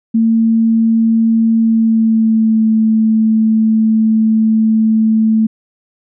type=tone with pitch glide; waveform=sine; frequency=225.8 to 220.3 Hz; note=A3 to A3; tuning=+45 to +2 cents; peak=-8 dBFS; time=0.14-5.47 s; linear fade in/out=10 ms; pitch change=-43 cents; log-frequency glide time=1.58-2.67 s; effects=none